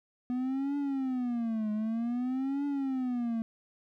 triangle tone with vibrato, 246.1 Hz, B3, 6 cents flat, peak -27 dBFS, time 0.3-3.42 s, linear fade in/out 0 ms, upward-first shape triangle, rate 0.53 Hz, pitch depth 270 cents each way, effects none

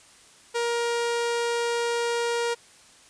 sawtooth tone, 471.3 Hz, A#4, 19 cents sharp, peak -20 dBFS, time 0.54-2.55 s, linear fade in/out 20 ms, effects white hiss -53 dBFS RMS until 3.09 s + resampled to 22050 Hz

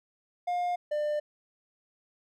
triangle tone pair in turn, 710 / 597 Hz, F5 / D5, +28 / +28 cents, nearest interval minor third, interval 300 cents, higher first, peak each -25 / -25 dBFS, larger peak neither, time 0.47-0.76 / 0.91-1.2 s, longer neither, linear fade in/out 10 ms, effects none

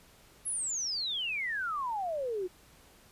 sine exponential sweep, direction down, 11175 to 349.2 Hz, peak -31 dBFS, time 0.45-2.48 s, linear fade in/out 20 ms, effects pink hiss -59 dBFS RMS until 3.11 s + resampled to 32000 Hz

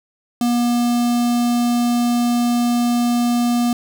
square tone with notch filter, 240 Hz, B3, 49 cents flat, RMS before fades -17 dBFS, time 0.41-3.73 s, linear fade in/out 2 ms, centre 1900 Hz, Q 1.1, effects none

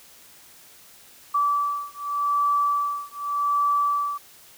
sine beating tone pair, 1156 / 1156.85 Hz, D6 / D6, -28 / -26 cents, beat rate 0.85 Hz, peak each -24 dBFS, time 1.34-4.18 s, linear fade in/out 10 ms, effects white hiss -50 dBFS RMS until 4.57 s

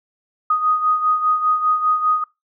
sine beating tone pair, 1244.5 / 1249.5 Hz, D#6 / D#6, 0 / +7 cents, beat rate 5 Hz, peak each -16 / -22 dBFS, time 0.5-2.24 s, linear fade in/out 5 ms, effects noise-tail reverb RT60 0.2 s tail -21 dB re dry

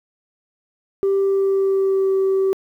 sine tone with pitch glide, 392 to 384.8 Hz, G4 to G4, 0 to -32 cents, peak -13 dBFS, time 1.03-2.53 s, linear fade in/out 0 ms, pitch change -32 cents, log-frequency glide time 1.2-2.14 s, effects tanh soft clip ceiling -13 dBFS + 9-bit

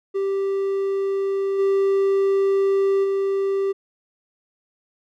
triangle tone with level steps, 391.7 Hz, G4, 1 cent flat, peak -18 / -14 / -17 dBFS, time 0.14-3.73 s, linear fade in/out 20 ms, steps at 1.58 / 3.03 s, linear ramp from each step 20 ms, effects none

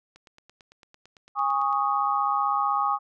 click train, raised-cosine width 0.2 ms, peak -33 dBFS, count 15, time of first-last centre 0.16-1.728 s, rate 8.93 Hz
sine chord, Ab suspended fourth, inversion none, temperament equal with one note detuned, 818.7 / 1108.7 / 1244.5 Hz, Ab5 / Db6 / Eb6, -25 / 0 / 0 cents, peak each -26 dBFS, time 1.35-2.99 s, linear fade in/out 50 ms
effects none

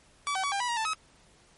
sawtooth tone with pitch steps, 1148 / 763 / 1134 / 797 / 979 / 945 / 884 / 1277 Hz, D6 / G5 / C#6 / G5 / B5 / A#5 / A5 / D#6, -40 / -47 / +39 / +28 / -15 / +23 / +8 / +45 cents, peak -24 dBFS, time 0.27-0.934 s, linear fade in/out 0 ms, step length 83 ms, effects pink hiss -60 dBFS RMS until 1.57 s + MP3 48 kbps

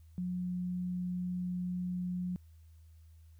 sine tone, 179.8 Hz, F#3, 49 cents flat, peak -33 dBFS, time 0.18-2.36 s, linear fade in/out 0 ms, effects added 80 Hz sine -54 dBFS peak until 3.39 s + white hiss -75 dBFS RMS until 3.39 s

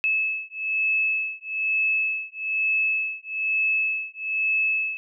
sine beating tone pair, 2600 / 2601.1 Hz, E7 / E7, -24 / -24 cents, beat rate 1.1 Hz, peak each -25 dBFS, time 0.04-4.97 s, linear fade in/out 0 ms, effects none

